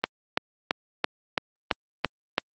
click train, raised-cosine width 0.3 ms, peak -5 dBFS, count 8, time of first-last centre 0.04-2.381 s, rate 2.99 Hz, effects high-pass 200 Hz 12 dB/octave + Opus 32 kbps

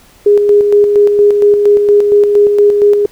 sine tone with tremolo, 411.2 Hz, G#4, 17 cents flat, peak -3 dBFS, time 0.26-3.06 s, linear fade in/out 5 ms, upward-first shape square, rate 4.3 Hz, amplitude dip 40%, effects pink hiss -44 dBFS RMS until 3.11 s

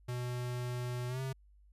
square tone with pitch glide, 123.3 to 132.92 Hz, B2 to C3, -2 to +28 cents, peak -36 dBFS, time 0.08-1.33 s, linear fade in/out 10 ms, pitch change +130 cents, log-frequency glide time 1.08-1.21 s, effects added 50 Hz sine -59 dBFS peak until 1.72 s + resampled to 32000 Hz

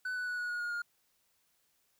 triangle tone with pitch steps, 1500 / 1486.2 / 1472.5 / 1459 / 1445.6 / 1432.3 / 1419.1 Hz, F#6 / F#6 / F#6 / F#6 / F#6 / F6 / F6, +23 / +7 / -9 / -25 / -41 / +43 / +27 cents, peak -32 dBFS, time 0.05-0.82 s, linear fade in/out 5 ms, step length 110 ms, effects white hiss -74 dBFS RMS until 1.99 s

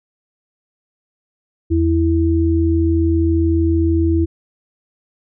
sine tone pair together, 82.55 / 329.6 Hz, E2 / E4, +3 / 0 cents, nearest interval 2 octaves, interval 2397 cents, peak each -15 dBFS, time 1.7-4.26 s, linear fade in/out 20 ms, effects none

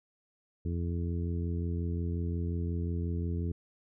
harmonic tone, 85.6 Hz, F2, 34 cents flat, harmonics 1 / 2 / 3 / 4 / 5, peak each -31 / -37 / -41 / -43 / -45 dBFS, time 0.65-3.52 s, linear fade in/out 5 ms, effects none

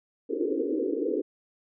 pink band-pass noise, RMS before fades -28 dBFS, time 0.29-1.22 s, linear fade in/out 20 ms, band 270 to 500 Hz, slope 96 dB/octave, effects none

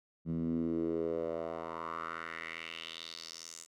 10% pulse tone with band-pass filter sweep, 82.41 Hz, E2, in tune, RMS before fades -38 dBFS, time 0.25-3.67 s, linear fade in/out 50 ms, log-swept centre 180 to 7600 Hz, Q 3.5, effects none

